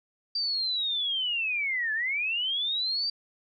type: linear two-way sweep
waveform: sine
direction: down then up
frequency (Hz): 4699 to 1701 to 4699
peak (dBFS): -26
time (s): 0.35-3.1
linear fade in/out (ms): 5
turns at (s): 1.93
effects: none